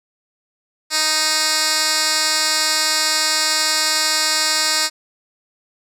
10% pulse tone with band-pass filter, 311.1 Hz, D#4, in tune, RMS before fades -18 dBFS, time 0.9-4.9 s, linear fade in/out 50 ms, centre 5800 Hz, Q 1.4, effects none

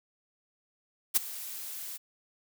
blue noise with ADSR envelope, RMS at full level -21 dBFS, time 1.14-1.98 s, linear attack 26 ms, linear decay 14 ms, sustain -19 dB, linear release 22 ms, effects none

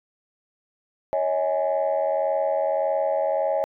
sine chord, C# suspended second, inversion none, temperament equal with one note detuned, 554.4 / 636.1 / 830.6 Hz, C#5 / D#5 / G#5, 0 / +38 / 0 cents, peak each -23 / -23 / -27 dBFS, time 1.13-3.64 s, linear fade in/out 0 ms, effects tanh soft clip ceiling -14 dBFS

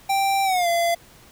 square tone with pitch glide, 784 to 682.5 Hz, G5 to F5, 0 to -40 cents, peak -19 dBFS, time 0.09-0.95 s, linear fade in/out 10 ms, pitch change -240 cents, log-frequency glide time 0.44-0.68 s, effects pink hiss -50 dBFS RMS until 1.31 s

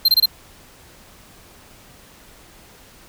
square tone bursts, 4159 Hz, C8, 11 cents flat, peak -11 dBFS, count 4, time 0.05-0.258 s, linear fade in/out 5 ms, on 34 ms, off 24 ms, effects pink hiss -47 dBFS RMS until 3.08 s

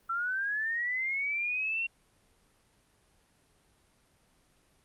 sine linear sweep, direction up, 1332 to 2748 Hz, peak -29 dBFS, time 0.09-1.87 s, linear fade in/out 10 ms, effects pink hiss -67 dBFS RMS until 4.84 s + Opus 32 kbps

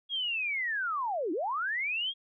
sine linear two-way sweep, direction down then up, 3322 to 293.7 to 3322 Hz, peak -29 dBFS, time 0.09-2.14 s, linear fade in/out 50 ms, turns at 1.32 s, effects none

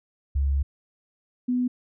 sine tone pair in turn, 69.3 / 248.5 Hz, C#2 / B3, 0 / +11 cents, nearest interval octave + minor seventh, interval 2211 cents, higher second, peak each -20 / -21 dBFS, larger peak first, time 0.35-0.63 / 1.48-1.68 s, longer first, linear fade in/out 10 ms, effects none

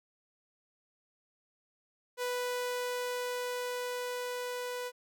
sawtooth tone with level ramp, 493.9 Hz, B4, in tune, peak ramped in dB -28 to -32 dBFS, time 2.17-4.92 s, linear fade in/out 50 ms, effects none

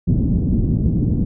white low-pass noise, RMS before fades -17 dBFS, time 0.07-1.25 s, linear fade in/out 10 ms, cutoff 240 Hz, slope 24 dB/octave, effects none

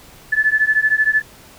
sine beating tone pair, 1730 / 1743 Hz, A6 / A6, -30 / -17 cents, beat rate 13 Hz, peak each -16 dBFS, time 0.32-1.22 s, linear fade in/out 10 ms, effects pink hiss -44 dBFS RMS until 1.58 s

